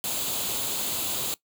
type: noise with comb filter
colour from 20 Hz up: white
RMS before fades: -29 dBFS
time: 0.04-1.34 s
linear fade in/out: 0 ms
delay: 0.27 ms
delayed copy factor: +0.6
effects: noise-tail reverb RT60 0.1 s tail -19 dB re dry + high-pass 80 Hz 12 dB/octave